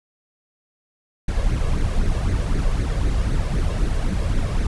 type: noise with flanger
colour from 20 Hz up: brown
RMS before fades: -20 dBFS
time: 1.28-4.67 s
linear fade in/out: 5 ms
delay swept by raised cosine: 0.47 to 1.87 ms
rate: 3.9 Hz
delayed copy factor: +0.55
effects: resampled to 24000 Hz